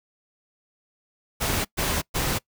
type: noise bursts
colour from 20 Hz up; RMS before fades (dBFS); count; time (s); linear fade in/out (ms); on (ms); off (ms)
pink; -25; 3; 1.4-2.39; 20; 250; 120
effects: noise-tail reverb RT60 0.1 s tail -23 dB re dry